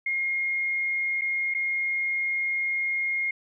sine tone with dropouts, 2140 Hz, C7, 38 cents sharp, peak -24 dBFS, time 0.06-3.31 s, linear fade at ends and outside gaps 5 ms, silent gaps 1.212-1.217 / 1.54-1.547 s, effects none

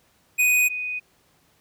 square / sine tone pair in turn, 2489 / 2489 Hz, D#7 / D#7, 0 / 0 cents, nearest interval unison, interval 0 cents, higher neither, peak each -17 / -26 dBFS, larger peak first, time 0.38-0.69 / 0.69-1 s, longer neither, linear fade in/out 20 ms, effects pink hiss -62 dBFS RMS until 1.6 s + high-pass 60 Hz 12 dB/octave

